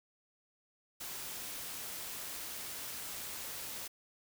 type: noise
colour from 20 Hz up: white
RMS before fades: -43 dBFS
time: 1-3.88 s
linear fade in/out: 10 ms
effects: none